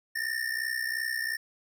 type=ring-modulated tone; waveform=square; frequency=1806 Hz; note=A6; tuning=45 cents sharp; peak=-27 dBFS; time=0.15-1.37 s; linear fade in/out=10 ms; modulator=31.4 Hz; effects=none